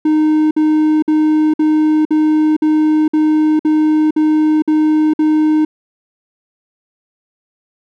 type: tone bursts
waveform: triangle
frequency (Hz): 308.5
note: D#4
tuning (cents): -15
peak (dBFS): -7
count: 11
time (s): 0.05-5.65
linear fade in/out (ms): 5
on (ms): 460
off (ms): 54
effects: none